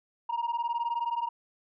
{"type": "beating tone pair", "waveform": "sine", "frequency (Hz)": [932.3, 951.3], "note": ["A#5", "A#5"], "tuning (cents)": [0, 35], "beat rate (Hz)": 19, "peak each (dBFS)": -29, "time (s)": [0.29, 1.29], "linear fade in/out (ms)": 10, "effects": ["tanh soft clip ceiling -25 dBFS"]}